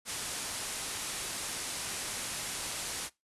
white low-pass noise, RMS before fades -38 dBFS, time 0.05-3.1 s, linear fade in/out 50 ms, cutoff 11000 Hz, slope 48 dB/octave, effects noise-tail reverb RT60 0.2 s tail -21 dB re dry + resampled to 32000 Hz

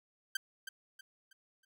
sawtooth tone with echo, 1562 Hz, G6, 7 cents flat, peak -28 dBFS, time 0.35-0.37 s, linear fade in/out 5 ms, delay 320 ms, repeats 4, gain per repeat -9 dB, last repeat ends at 1.65 s, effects none

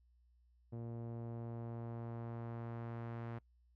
sawtooth tone with low-pass filter sweep, 116.54 Hz, A#2, in tune, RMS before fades -45 dBFS, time 0.72-3.39 s, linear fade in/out 10 ms, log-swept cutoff 510 to 1700 Hz, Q 0.9, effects noise-tail reverb RT60 0.1 s tail -23 dB re dry + added 60 Hz sine -67 dBFS peak until 3.75 s

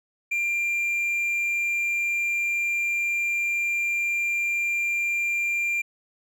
triangle tone, 2383 Hz, D7, 25 cents sharp, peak -21 dBFS, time 0.31-5.82 s, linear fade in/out 10 ms, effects none

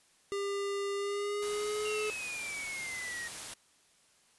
square tone with pitch glide, 400 to 426.2 Hz, G4 to G#4, +35 to +45 cents, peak -33 dBFS, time 0.32-2.1 s, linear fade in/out 0 ms, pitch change +110 cents, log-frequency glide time 0.95-1.92 s
white noise, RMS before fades -42 dBFS, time 1.42-3.54 s, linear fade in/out 5 ms
triangle exponential sweep, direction down, 2794 to 1864.7 Hz, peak -36 dBFS, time 1.85-3.28 s, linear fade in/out 5 ms
effects white hiss -66 dBFS RMS until 4.38 s + resampled to 24000 Hz

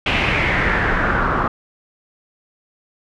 pink noise with low-pass filter sweep, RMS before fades -18 dBFS, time 0.06-1.48 s, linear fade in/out 5 ms, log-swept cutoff 2700 to 1200 Hz, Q 3.6, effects none

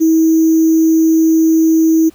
sine tone with sample-and-hold, 322.4 Hz, E4, 38 cents flat, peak -7 dBFS, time 0-2.1 s, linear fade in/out 20 ms, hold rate 6300 Hz, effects pink hiss -48 dBFS RMS until 2.14 s

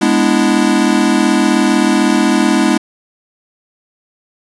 square chord, E dominant seventh, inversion first, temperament equal, 207.7 / 246.9 / 293.7 / 329.6 Hz, G#3 / B3 / D4 / E4, 0 / 0 / 0 / 0 cents, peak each -16 dBFS, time 0.01-2.78 s, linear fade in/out 10 ms, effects resampled to 24000 Hz + 7-bit

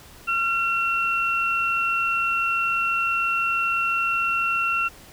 sine tone pair together, 1369 / 2723 Hz, F6 / F7, -35 / -44 cents, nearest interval octave, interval 1191 cents, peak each -23 dBFS, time 0.27-4.89 s, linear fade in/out 20 ms, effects pink hiss -47 dBFS RMS until 5.12 s

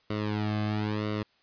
sawtooth tone with flanger, 106 Hz, G#2, 36 cents sharp, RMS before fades -30 dBFS, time 0.1-1.23 s, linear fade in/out 5 ms, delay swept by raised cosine 1.2 to 2.14 ms, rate 1 Hz, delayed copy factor -1, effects white hiss -66 dBFS RMS until 1.42 s + resampled to 11025 Hz

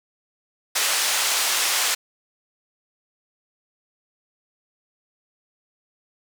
white band-pass noise, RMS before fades -22 dBFS, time 0.75-1.95 s, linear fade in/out 10 ms, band 680 to 8200 Hz, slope 12 dB/octave, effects none

